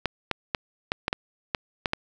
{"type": "clicks", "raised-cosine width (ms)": 0.3, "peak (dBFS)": -8, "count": 9, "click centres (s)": [0.057, 0.313, 0.548, 0.919, 1.081, 1.129, 1.548, 1.858, 1.934], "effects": []}